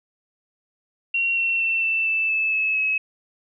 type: tone with pitch steps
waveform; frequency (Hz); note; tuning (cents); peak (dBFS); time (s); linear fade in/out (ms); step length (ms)
sine; 2741 / 2716 / 2691 / 2666 / 2642 / 2617 / 2593 / 2569; F7 / F7 / E7 / E7 / E7 / E7 / E7 / E7; -33 / -49 / +35 / +19 / +3 / -13 / -29 / -45; -19; 1.14-2.98; 5; 230
effects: none